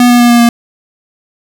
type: tone with pitch steps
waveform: square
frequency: 244.6 / 242.3 / 240.1 / 237.9 / 235.7 Hz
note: B3 / B3 / B3 / A#3 / A#3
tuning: -16 / -33 / -49 / +35 / +19 cents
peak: -4 dBFS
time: 0-0.49 s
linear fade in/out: 2 ms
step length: 98 ms
effects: none